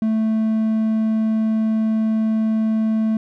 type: tone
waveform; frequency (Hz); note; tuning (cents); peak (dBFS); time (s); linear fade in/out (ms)
triangle; 220; A3; 0; -14; 0.02-3.17; 2
effects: none